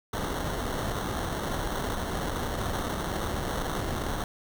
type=noise with sample-and-hold; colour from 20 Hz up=pink; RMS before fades=-31 dBFS; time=0.13-4.24 s; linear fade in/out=2 ms; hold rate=2450 Hz; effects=none